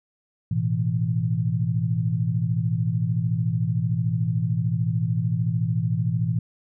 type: chord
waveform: sine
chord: A suspended second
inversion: none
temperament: equal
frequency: 110 / 123.47 / 164.81 Hz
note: A2 / B2 / E3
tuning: 0 / 0 / 0 cents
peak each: -25 dBFS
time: 0.51-6.39 s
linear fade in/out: 5 ms
effects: none